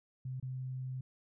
sine tone with dropouts, 129.4 Hz, C3, 19 cents flat, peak -37 dBFS, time 0.25-1.01 s, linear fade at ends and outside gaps 5 ms, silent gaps 0.4-0.426 s, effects none

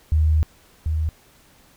sine tone pair in turn, 77.78 / 78.46 Hz, D#2 / D#2, 0 / +15 cents, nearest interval unison, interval 15 cents, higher second, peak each -14 / -19 dBFS, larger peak first, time 0.12-0.43 / 0.86-1.09 s, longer first, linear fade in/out 0 ms, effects pink hiss -54 dBFS RMS until 1.76 s

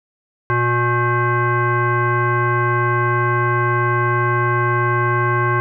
sine tone with frequency modulation, 601 Hz, D5, 40 cents sharp, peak -14 dBFS, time 0.5-5.6 s, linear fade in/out 0 ms, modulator 481 Hz, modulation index 2.2, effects none

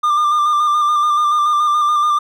triangle tone with vibrato, 1196 Hz, D6, 31 cents sharp, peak -10 dBFS, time 0.03-2.19 s, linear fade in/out 10 ms, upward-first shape square, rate 7 Hz, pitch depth 24 cents each way, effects none

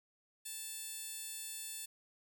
15% pulse tone with high-pass filter, 880 Hz, A5, in tune, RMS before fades -45 dBFS, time 0.45-1.86 s, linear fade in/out 10 ms, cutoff 6300 Hz, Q 0.95, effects none

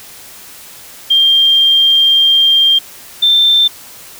sine tone pair in turn, 3189 / 3567 Hz, G7 / A7, +29 / +23 cents, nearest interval major second, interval 194 cents, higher second, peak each -6 dBFS, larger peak neither, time 1.1-2.79 / 3.22-3.68 s, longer first, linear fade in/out 10 ms, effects white hiss -35 dBFS RMS until 4.19 s

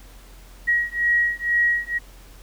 sine beating tone pair, 1901 / 1903.1 Hz, A#6 / A#6, +33 / +35 cents, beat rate 2.1 Hz, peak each -21 dBFS, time 0.67-1.99 s, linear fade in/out 20 ms, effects added 44 Hz sine -43 dBFS peak until 2.42 s + pink hiss -50 dBFS RMS until 2.42 s

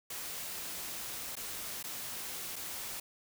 white noise with dropouts, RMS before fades -41 dBFS, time 0.1-3 s, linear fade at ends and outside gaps 5 ms, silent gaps 1.355-1.366 / 1.828-1.839 / 2.559-2.562 s, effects none

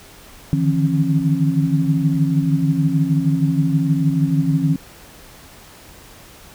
sine tone cluster, 148.9 / 155.4 / 167.8 / 270.5 Hz, D3 / D#3 / E3 / C#4, +24 / -2 / +31 / -42 cents, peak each -20 dBFS, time 0.53-4.76 s, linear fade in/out 0 ms, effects pink hiss -43 dBFS RMS until 6.54 s

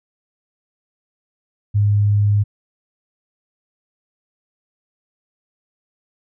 sine tone, 103 Hz, G#2, 14 cents flat, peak -12 dBFS, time 1.74-2.44 s, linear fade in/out 20 ms, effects none

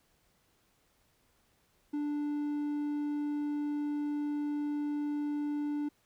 triangle tone, 293.7 Hz, D4, in tune, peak -29 dBFS, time 1.93-5.89 s, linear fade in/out 10 ms, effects pink hiss -71 dBFS RMS until 6.05 s

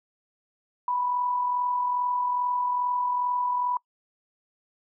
sine tone with amplitude modulation, 986 Hz, B5, 3 cents flat, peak -22 dBFS, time 0.88-3.77 s, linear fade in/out 2 ms, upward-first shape sine, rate 42.4 Hz, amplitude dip 40%, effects noise-tail reverb RT60 0.1 s tail -24 dB re dry

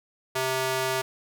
square tone with high-pass filter, 130.81 Hz, C3, in tune, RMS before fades -27 dBFS, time 0.35-1.02 s, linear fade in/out 10 ms, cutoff 480 Hz, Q 0.71, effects none

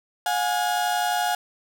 35% pulse tone pair together, 718.4 / 830 Hz, F5 / G#5, +49 / -1 cents, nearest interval major second, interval 250 cents, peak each -22 / -24 dBFS, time 0.26-1.35 s, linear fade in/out 2 ms, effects none

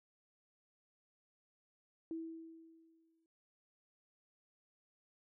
sine tone with exponential decay, 326.4 Hz, E4, 17 cents flat, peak -38 dBFS, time 2.11-3.26 s, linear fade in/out 1 ms, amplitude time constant 250 ms, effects none

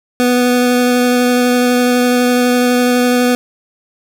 25% pulse tone with vibrato, 246.9 Hz, B3, in tune, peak -6 dBFS, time 0.2-3.35 s, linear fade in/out 0 ms, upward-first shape sine, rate 12 Hz, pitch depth 9 cents each way, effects none

